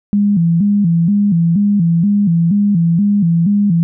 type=tone with vibrato; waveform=sine; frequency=185 Hz; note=F#3; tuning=in tune; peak=-9 dBFS; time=0.13-3.83 s; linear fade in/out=0 ms; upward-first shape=square; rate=2.1 Hz; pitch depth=170 cents each way; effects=none

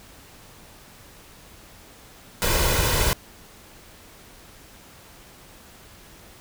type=noise with comb filter; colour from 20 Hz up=pink; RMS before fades=-21 dBFS; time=2.42-3.13 s; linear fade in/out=0 ms; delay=2 ms; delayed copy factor=+0.55; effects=pink hiss -48 dBFS RMS until 6.4 s

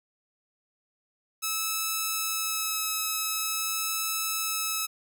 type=tone with vibrato; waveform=5% pulse; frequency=1298 Hz; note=E6; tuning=27 cents flat; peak=-16 dBFS; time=1.42-4.87 s; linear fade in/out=20 ms; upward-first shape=sine; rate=0.46 Hz; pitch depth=9 cents each way; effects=none

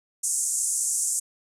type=band-pass noise; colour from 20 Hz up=pink; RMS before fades=-26 dBFS; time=0.23-1.2 s; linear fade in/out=10 ms; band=6700 to 9900 Hz; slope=48 dB/octave; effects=none

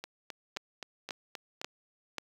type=two click trains; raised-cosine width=0.2 ms; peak=-22 / -17 dBFS; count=7 / 4; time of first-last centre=0.04-1.615 / 0.57-2.183 s; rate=3.81 / 1.86 Hz; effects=high-pass 200 Hz 12 dB/octave + 8-bit

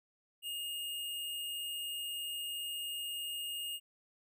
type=tone with sample-and-hold; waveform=sine; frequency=2844 Hz; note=F7; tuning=31 cents sharp; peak=-37 dBFS; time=0.42-3.8 s; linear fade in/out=50 ms; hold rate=11025 Hz; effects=none

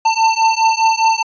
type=beating tone pair; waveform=square; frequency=892 / 896.9 Hz; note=A5 / A5; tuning=+23 / +33 cents; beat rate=4.9 Hz; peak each=-15 dBFS; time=0.05-1.23 s; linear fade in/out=10 ms; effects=resampled to 16000 Hz

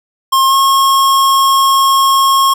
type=tone with pitch glide; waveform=square; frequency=1069 to 1084.5 Hz; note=C6 to C#6; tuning=+37 to -38 cents; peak=-8 dBFS; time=0.32-2.54 s; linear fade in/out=10 ms; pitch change=+25 cents; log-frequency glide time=0.48-0.54 s; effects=none

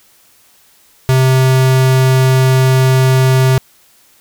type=tone; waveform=square; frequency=130.7 Hz; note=C3; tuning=1 cent flat; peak=-8 dBFS; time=1.09-3.58 s; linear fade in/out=0 ms; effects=white hiss -49 dBFS RMS until 4.2 s

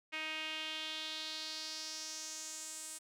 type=tone with band-pass filter sweep; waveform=sawtooth; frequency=313.4 Hz; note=D#4; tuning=13 cents sharp; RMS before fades=-43 dBFS; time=0.12-2.99 s; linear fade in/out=20 ms; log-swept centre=2400 to 8600 Hz; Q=3.2; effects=none

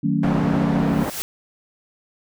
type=chord; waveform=sine; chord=D# half-diminished seventh; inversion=none; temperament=just; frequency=155.56 / 186.68 / 224 / 280 Hz; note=D#3 / F#3 / A3 / C#4; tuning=0 / +16 / +31 / +18 cents; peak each=-23 dBFS; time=0.03-1.04 s; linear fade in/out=10 ms
type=low-pass noise; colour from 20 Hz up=white; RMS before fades=-26 dBFS; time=0.23-1.1 s; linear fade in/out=2 ms; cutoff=810 Hz; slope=12 dB/octave
type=noise with exponential growth; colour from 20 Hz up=white; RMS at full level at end=-25 dBFS; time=0.77-1.22 s; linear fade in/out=0 ms; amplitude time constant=96 ms
effects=none

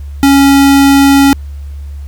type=tone; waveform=square; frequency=277.2 Hz; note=C#4; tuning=in tune; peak=-4 dBFS; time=0.23-1.33 s; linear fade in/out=0 ms; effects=added 71 Hz sine -21 dBFS peak until 2.07 s + pink hiss -47 dBFS RMS until 2.07 s

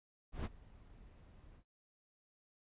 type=noise with ADSR envelope; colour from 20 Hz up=brown; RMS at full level=-36 dBFS; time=0.32-1.64 s; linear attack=130 ms; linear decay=31 ms; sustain=-23 dB; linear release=73 ms; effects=noise-tail reverb RT60 0.1 s tail -19 dB re dry + resampled to 8000 Hz

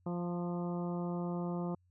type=harmonic tone with a mistuned harmonic; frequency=174.61 Hz; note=F3; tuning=in tune; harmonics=1 / 2 / 3 / 4 / 5 / 6 / 7; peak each=-35 / -41 / -45 / -47 / -49 / -51 / -52 dBFS; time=0.06-1.75 s; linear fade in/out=5 ms; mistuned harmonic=5; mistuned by=+17 cents; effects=added 90 Hz sine -67 dBFS peak until 1.9 s

